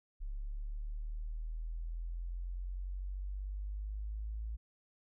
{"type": "exponential sweep", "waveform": "sine", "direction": "up", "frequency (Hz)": [34.84, 54.9], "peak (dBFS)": -37, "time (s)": [0.2, 4.57], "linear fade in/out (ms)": 20, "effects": []}